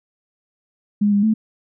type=tone with pitch steps; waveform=sine; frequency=206.2 / 202.6 / 218.8 Hz; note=G#3 / G#3 / A3; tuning=-12 / -43 / -9 cents; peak=-13 dBFS; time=1.01-1.34 s; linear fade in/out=10 ms; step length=110 ms; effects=none